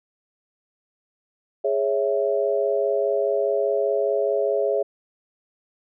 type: chord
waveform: sine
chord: C# minor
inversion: second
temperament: equal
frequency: 415.3 / 554.4 / 659.3 Hz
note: G#4 / C#5 / E5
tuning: 0 / 0 / 0 cents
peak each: -23 / -23 / -25 dBFS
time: 1.64-4.83 s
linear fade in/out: 10 ms
effects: none